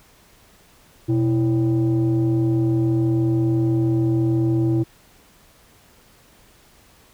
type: tone pair together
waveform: sine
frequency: 123.46 / 329.6 Hz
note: B2 / E4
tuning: 0 / 0 cents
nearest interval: octave + perfect fourth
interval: 1700 cents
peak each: -17 dBFS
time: 1.08-4.84 s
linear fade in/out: 20 ms
effects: tanh soft clip ceiling -13 dBFS + pink hiss -53 dBFS RMS until 7.13 s